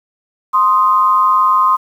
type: tone pair together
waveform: sine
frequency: 1046.5 / 1244.5 Hz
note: C6 / D#6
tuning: 0 / 0 cents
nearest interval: minor third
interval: 300 cents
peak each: -10 / -13 dBFS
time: 0.53-1.77 s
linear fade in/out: 20 ms
effects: 7-bit